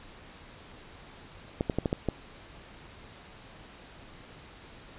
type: clicks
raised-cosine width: 2 ms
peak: -13 dBFS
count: 6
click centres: 1.609 / 1.698 / 1.786 / 1.858 / 1.929 / 2.087 s
effects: pink hiss -50 dBFS RMS until 4.98 s + resampled to 8000 Hz